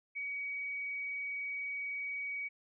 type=tone with frequency modulation; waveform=sine; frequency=2261 Hz; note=C#7; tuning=34 cents sharp; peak=-36 dBFS; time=0.15-2.49 s; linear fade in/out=20 ms; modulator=67.7 Hz; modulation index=0.2; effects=none